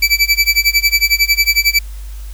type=tone with tremolo; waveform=25% pulse; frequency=2315 Hz; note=D7; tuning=25 cents flat; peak=-3 dBFS; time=0.02-1.79 s; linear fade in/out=5 ms; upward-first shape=sine; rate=11 Hz; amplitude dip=95%; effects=added 50 Hz sine -25 dBFS peak until 2.33 s + white hiss -43 dBFS RMS until 2.33 s